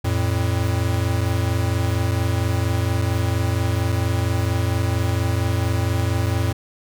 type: tone pair together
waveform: square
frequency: 87.96 / 112.3 Hz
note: F2 / A2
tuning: +13 / +36 cents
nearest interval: major third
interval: 423 cents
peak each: -22 dBFS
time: 0.04-6.53 s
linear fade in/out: 10 ms
effects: none